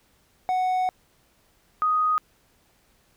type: tone pair in turn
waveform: triangle / sine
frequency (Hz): 740 / 1246.8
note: F#5 / D#6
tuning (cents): 0 / +3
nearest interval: major sixth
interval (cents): 903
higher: second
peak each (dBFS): -19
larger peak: neither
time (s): 0.49-0.89 / 1.82-2.18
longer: first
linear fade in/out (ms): 0
effects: pink hiss -63 dBFS RMS until 3.16 s